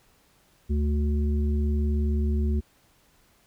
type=harmonic tone; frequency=73.42 Hz; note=D2; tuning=in tune; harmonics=1 / 3 / 5; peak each=-22 / -30 / -36 dBFS; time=0.69-2.61 s; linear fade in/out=20 ms; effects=pink hiss -62 dBFS RMS until 3.46 s